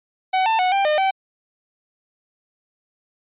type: tone with pitch steps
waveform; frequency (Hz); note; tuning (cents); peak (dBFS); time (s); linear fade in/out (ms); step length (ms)
45% pulse; 752 / 892 / 736 / 789 / 607 / 770; F#5 / A5 / F#5 / G5 / D#5 / G5; +28 / +23 / -9 / +11 / -43 / -31; -16; 0.33-1.11; 10; 130
effects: resampled to 8000 Hz